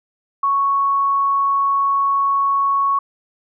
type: tone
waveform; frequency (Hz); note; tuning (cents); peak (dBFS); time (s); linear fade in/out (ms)
sine; 1108.7; C#6; 0; -14; 0.43-2.99; 5
effects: none